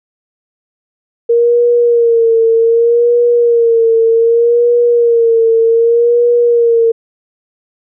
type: tone with vibrato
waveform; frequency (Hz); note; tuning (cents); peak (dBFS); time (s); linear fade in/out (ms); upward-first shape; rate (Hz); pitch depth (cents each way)
sine; 466.2; A#4; 0; -6; 1.29-6.92; 10; sine; 0.65; 47
effects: none